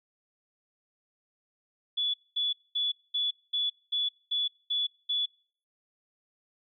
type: tone bursts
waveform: sine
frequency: 3430 Hz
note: A7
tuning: 45 cents flat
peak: -26 dBFS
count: 9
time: 1.97-5.26 s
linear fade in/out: 10 ms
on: 170 ms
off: 220 ms
effects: noise-tail reverb RT60 0.5 s tail -24 dB re dry